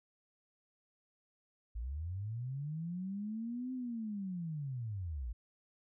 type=linear two-way sweep; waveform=sine; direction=up then down; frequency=51.91 to 259.5 to 51.91 Hz; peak=-37 dBFS; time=1.75-5.33 s; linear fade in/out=10 ms; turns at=3.73 s; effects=none